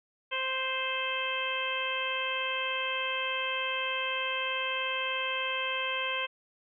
harmonic tone, 523.3 Hz, C5, in tune, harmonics 1 / 2 / 3 / 4 / 5 / 6, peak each -38 / -36 / -38 / -38 / -34 / -36 dBFS, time 0.31-6.27 s, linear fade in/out 20 ms, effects none

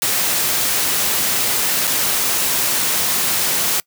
white noise with dropouts, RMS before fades -18 dBFS, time 0.02-3.8 s, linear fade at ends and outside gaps 1 ms, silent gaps 1.871-1.875 s, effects noise-tail reverb RT60 0.1 s tail -25 dB re dry + high-pass 100 Hz 12 dB/octave

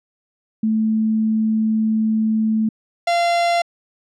sine / 45% pulse tone pair in turn, 219.2 / 688.7 Hz, A3 / F5, -6 / -24 cents, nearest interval octave + minor sixth, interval 1982 cents, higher second, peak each -15 dBFS, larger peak neither, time 0.63-2.69 / 3.07-3.62 s, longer first, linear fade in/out 5 ms, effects low-pass 6000 Hz 12 dB/octave

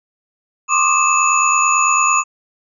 sine tone cluster, 1065 / 1154 / 1223 / 2616 / 6830 Hz, C6 / D6 / D#6 / E7 / G#8, +30 / -31 / -30 / -14 / +48 cents, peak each -18 dBFS, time 0.68-2.24 s, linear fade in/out 50 ms, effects none

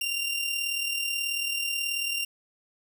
sawtooth tone with amplitude modulation, 2779 Hz, F7, 9 cents flat, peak -22 dBFS, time 0.01-2.25 s, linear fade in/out 5 ms, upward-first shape sine, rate 38.4 Hz, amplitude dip 45%, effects none

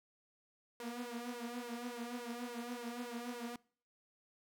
sawtooth tone with flanger, 240 Hz, B3, 49 cents flat, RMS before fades -44 dBFS, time 0.8-3.56 s, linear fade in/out 2 ms, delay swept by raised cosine 1.9 to 5.9 ms, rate 3.5 Hz, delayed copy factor +0.8, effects noise-tail reverb RT60 0.5 s tail -24 dB re dry

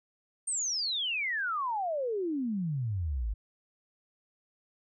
sine exponential sweep, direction down, 8870 to 48.76 Hz, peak -29 dBFS, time 0.47-3.34 s, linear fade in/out 10 ms, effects none

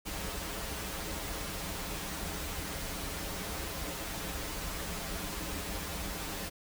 pink noise with comb filter, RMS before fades -38 dBFS, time 0.05-6.5 s, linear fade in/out 20 ms, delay 8.2 ms, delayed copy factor -0.85, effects none

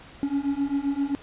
triangle beating tone pair, 276.3 / 283.9 Hz, C#4 / C#4, -6 / +41 cents, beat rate 7.6 Hz, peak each -25 / -24 dBFS, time 0.23-1.15 s, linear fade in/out 0 ms, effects pink hiss -47 dBFS RMS until 1.22 s + resampled to 8000 Hz

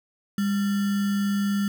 sine tone with sample-and-hold, 201.2 Hz, G3, 45 cents sharp, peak -21 dBFS, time 0.38-1.68 s, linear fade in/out 2 ms, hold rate 1575 Hz, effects none

